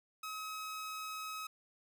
sawtooth tone, 1276 Hz, D#6, 43 cents sharp, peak -37 dBFS, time 0.23-1.47 s, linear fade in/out 5 ms, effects none

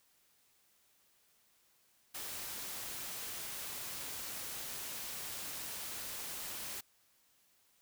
white noise, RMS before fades -43 dBFS, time 2.14-6.81 s, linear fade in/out 10 ms, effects white hiss -71 dBFS RMS until 7.81 s

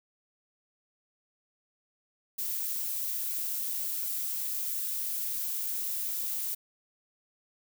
violet noise with high-pass filter sweep, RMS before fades -33 dBFS, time 2.38-6.55 s, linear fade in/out 10 ms, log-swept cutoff 250 to 390 Hz, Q 3.9, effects none

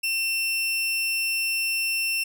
sawtooth tone, 2700 Hz, E7, 41 cents sharp, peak -20 dBFS, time 0.03-2.24 s, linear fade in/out 10 ms, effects none

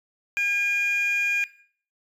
triangle tone pair together, 1622 / 2428 Hz, G#6 / D#7, -41 / -43 cents, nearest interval perfect fifth, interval 698 cents, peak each -26 / -19 dBFS, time 0.37-1.44 s, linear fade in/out 0 ms, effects noise-tail reverb RT60 0.5 s tail -18 dB re dry + tanh soft clip ceiling -18 dBFS

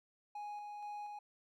triangle tone with tremolo, 830 Hz, G#5, 1 cent flat, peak -40 dBFS, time 0.35-1.19 s, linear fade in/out 5 ms, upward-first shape square, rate 2.1 Hz, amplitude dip 25%, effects none

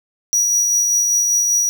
square tone with tremolo, 5800 Hz, F#8, 35 cents flat, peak -13 dBFS, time 0.33-1.69 s, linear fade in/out 0 ms, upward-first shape sine, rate 5.1 Hz, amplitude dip 25%, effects none

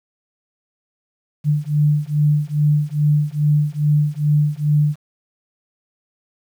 sine beating tone pair, 147.6 / 150 Hz, D3 / D3, +9 / +37 cents, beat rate 2.4 Hz, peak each -17 dBFS, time 1.44-4.96 s, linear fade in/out 50 ms, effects 8-bit

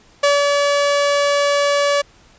sawtooth tone with ADSR envelope, 572 Hz, D5, 46 cents flat, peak -7 dBFS, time 0.23-2.02 s, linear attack 8 ms, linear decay 180 ms, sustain -3 dB, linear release 12 ms, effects pink hiss -50 dBFS RMS until 2.38 s + resampled to 16000 Hz

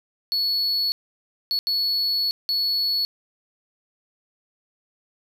triangle tone bursts at uneven times, 4400 Hz, C#8, 14 cents flat, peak -19 dBFS, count 4, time 0.32-0.92 / 1.51-1.59 / 1.67-2.31 / 2.49-3.05 s, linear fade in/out 0 ms, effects none

